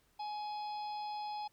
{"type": "harmonic tone", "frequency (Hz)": 839, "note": "G#5", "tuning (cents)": 17, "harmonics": [1, 3, 4, 5, 6], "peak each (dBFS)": [-38, -56, -57, -55, -53], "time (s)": [0.19, 1.48], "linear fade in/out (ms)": 10, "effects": ["pink hiss -72 dBFS RMS until 1.52 s"]}